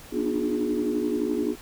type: tone cluster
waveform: sine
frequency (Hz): 241.7 / 294 / 305.6 / 357.1 / 416.7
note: B3 / D4 / D#4 / F4 / G#4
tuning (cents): -37 / +2 / -31 / +39 / +6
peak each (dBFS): -29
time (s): 0.11-1.56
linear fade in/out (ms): 50
effects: tanh soft clip ceiling -15 dBFS + pink hiss -46 dBFS RMS until 1.61 s